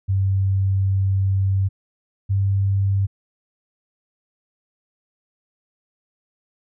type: tone pair in turn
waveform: sine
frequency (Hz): 96.7 / 98.22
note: G2 / G2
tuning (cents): -23 / +4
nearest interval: unison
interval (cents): 27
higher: second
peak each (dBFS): -16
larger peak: neither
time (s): 0.08-1.69 / 2.29-3.07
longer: first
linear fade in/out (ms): 20
effects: none